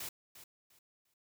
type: noise with echo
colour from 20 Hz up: white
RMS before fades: -42 dBFS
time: 0-0.09 s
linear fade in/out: 5 ms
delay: 350 ms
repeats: 3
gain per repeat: -12 dB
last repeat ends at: 1.14 s
effects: none